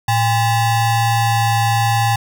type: ring-modulated tone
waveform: square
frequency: 459.6 Hz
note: A#4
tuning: 25 cents flat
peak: -11 dBFS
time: 0.08-2.16 s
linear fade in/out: 5 ms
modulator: 347 Hz
effects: none